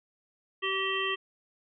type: harmonic tone with a mistuned harmonic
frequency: 385 Hz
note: G4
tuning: 31 cents flat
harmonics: 1 / 3 / 5 / 7 / 8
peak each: -34 / -34 / -34 / -34 / -34 dBFS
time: 0.62-1.16 s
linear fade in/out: 20 ms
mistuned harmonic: 8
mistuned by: +35 cents
effects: none